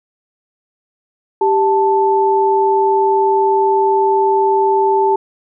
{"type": "tone pair together", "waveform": "sine", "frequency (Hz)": [392, 880], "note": ["G4", "A5"], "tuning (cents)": [0, 0], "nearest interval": "octave + major second", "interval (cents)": 1400, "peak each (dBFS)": -13, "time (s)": [1.41, 5.16], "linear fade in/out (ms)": 5, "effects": []}